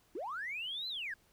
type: linear two-way sweep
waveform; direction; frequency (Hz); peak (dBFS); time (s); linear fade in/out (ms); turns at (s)
triangle; up then down; 291.4 to 4118 to 1555; -34; 0.15-1.14; 5; 0.88
effects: tanh soft clip ceiling -35 dBFS + pink hiss -69 dBFS RMS until 1.32 s